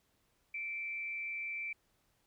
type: tone with frequency modulation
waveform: sine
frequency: 2335 Hz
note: D7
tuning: 11 cents flat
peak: -37 dBFS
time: 0.54-1.73 s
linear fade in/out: 5 ms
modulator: 176 Hz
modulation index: 0.31
effects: pink hiss -75 dBFS RMS until 2.26 s